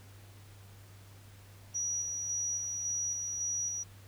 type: tone with tremolo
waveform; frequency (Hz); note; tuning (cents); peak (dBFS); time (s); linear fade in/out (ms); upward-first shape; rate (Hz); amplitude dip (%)
sine; 5810; F#8; -32; -31; 1.74-3.84; 20; square; 1.8; 30
effects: added 99 Hz sine -52 dBFS peak until 4.07 s + pink hiss -59 dBFS RMS until 4.07 s